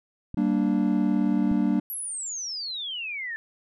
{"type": "clicks", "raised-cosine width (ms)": 5, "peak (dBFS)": -22, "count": 2, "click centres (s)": [0.344, 1.515]}
{"type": "chord", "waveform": "triangle", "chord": "G minor", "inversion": "none", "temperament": "equal with one note detuned", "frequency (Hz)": [194.19, 233.1, 293.7], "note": ["G3", "Bb3", "D4"], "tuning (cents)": [-16, 0, 0], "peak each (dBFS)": -23, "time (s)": [0.37, 1.8], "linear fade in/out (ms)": 5}
{"type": "exponential sweep", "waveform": "sine", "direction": "down", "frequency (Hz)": [11840, 1748], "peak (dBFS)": -30, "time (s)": [1.9, 3.36], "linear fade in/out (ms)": 0}
{"effects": []}